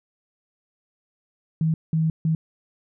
sine tone bursts at uneven times, 160 Hz, D#3, 49 cents sharp, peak -18 dBFS, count 3, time 1.61-1.74 / 1.93-2.1 / 2.25-2.35 s, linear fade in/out 2 ms, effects none

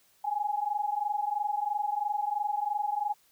sine tone pair together, 817 / 840 Hz, G#5 / G#5, -29 / +19 cents, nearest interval unison, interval 48 cents, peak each -31 / -30 dBFS, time 0.24-3.14 s, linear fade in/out 10 ms, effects white hiss -65 dBFS RMS until 3.31 s

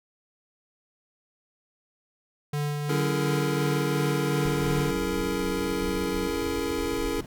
square tone with tremolo, 146.83 Hz, D3, in tune, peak -26 dBFS, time 2.53-4.91 s, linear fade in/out 5 ms, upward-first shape sine, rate 2.8 Hz, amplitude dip 30%
square chord, A# half-diminished seventh, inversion first, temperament just, 279.7 / 335.6 / 419.5 / 466.2 Hz, C#4 / E4 / G#4 / A#4, +16 / +31 / +17 / 0 cents, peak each -33 dBFS, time 2.89-7.21 s, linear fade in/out 5 ms
sine tone, 186.8 Hz, F#3, 17 cents sharp, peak -33 dBFS, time 2.91-6.28 s, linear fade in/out 5 ms
brown noise, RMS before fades -37 dBFS, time 4.45-7.26 s, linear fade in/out 2 ms
effects none

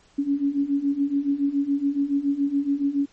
sine beating tone pair, 277.2 / 284.3 Hz, C#4 / C#4, 0 / +44 cents, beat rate 7.1 Hz, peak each -25 / -22 dBFS, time 0.18-3.06 s, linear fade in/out 10 ms, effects pink hiss -58 dBFS RMS until 3.12 s + MP3 32 kbps

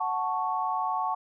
sine chord, F# minor, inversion none, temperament equal, 740 / 880 / 1108.7 Hz, F#5 / A5 / C#6, 0 / 0 / 0 cents, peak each -31 / -30 / -30 dBFS, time 0-1.15 s, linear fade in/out 10 ms, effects none

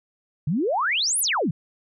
sine exponential two-way sweep, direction up then down, 133.5 to 11940 to 133.5 Hz, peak -20 dBFS, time 0.47-1.51 s, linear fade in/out 5 ms, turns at 1.2 s, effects none

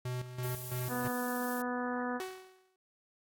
square tone with tremolo, 125.1 Hz, B2, 23 cents sharp, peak -35 dBFS, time 0.05-1.08 s, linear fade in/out 5 ms, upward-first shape square, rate 3 Hz, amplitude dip 65%
violet noise, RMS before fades -43 dBFS, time 0.43-1.62 s, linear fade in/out 2 ms
harmonic tone, 246.9 Hz, B3, in tune, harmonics 1 / 2 / 3 / 4 / 5 / 6 / 7, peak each -36 / -39 / -41 / -42 / -43 / -44 / -44 dBFS, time 0.88-2.21 s, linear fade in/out 50 ms
sawtooth tone with exponential decay, 374.1 Hz, F#4, 19 cents sharp, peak -31 dBFS, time 2.2-2.76 s, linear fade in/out 1 ms, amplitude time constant 120 ms
effects AAC 64 kbps

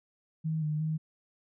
sine tone with pitch steps, 158.5 / 152.3 / 157 Hz, D#3 / D#3 / D#3, +32 / -37 / +16 cents, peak -28 dBFS, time 0.44-0.98 s, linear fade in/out 20 ms, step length 180 ms, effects none

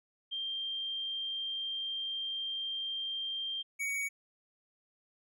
sine / square tone pair in turn, 3176 / 2246 Hz, G7 / C#7, +22 / +22 cents, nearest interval tritone, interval 600 cents, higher first, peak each -34 / -33 dBFS, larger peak second, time 0.31-3.63 / 3.79-4.09 s, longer first, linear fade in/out 20 ms, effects none

